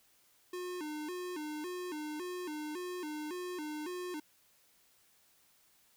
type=tone with vibrato; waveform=square; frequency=330.3 Hz; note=E4; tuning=4 cents sharp; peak=-39 dBFS; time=0.53-4.2 s; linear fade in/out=5 ms; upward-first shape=square; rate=1.8 Hz; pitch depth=150 cents each way; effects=white hiss -68 dBFS RMS until 5.96 s